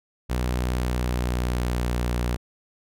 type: tone with pitch glide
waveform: sawtooth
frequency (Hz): 61.74 to 60.3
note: B1 to B1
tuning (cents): 0 to -41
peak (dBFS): -19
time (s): 0.29-2.37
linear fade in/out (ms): 20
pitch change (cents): -41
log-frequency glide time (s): 0.72-2.13
effects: none